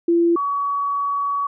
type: tone pair in turn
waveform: sine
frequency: 340 / 1130.8 Hz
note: F4 / C#6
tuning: -46 / +34 cents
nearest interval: octave + major sixth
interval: 2080 cents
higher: second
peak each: -13 / -19 dBFS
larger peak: first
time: 0.08-0.36 / 0.36-1.47 s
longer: second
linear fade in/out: 5 ms
effects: none